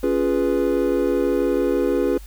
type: chord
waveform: triangle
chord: C# dominant seventh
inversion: none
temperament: equal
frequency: 277.2 / 349.2 / 415.3 / 493.9 Hz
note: C#4 / E#4 / G#4 / B4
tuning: 0 / 0 / 0 / 0 cents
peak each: -21 dBFS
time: 0.03-2.18 s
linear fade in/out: 5 ms
effects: added 50 Hz sine -36 dBFS peak until 2.26 s + white hiss -49 dBFS RMS until 2.26 s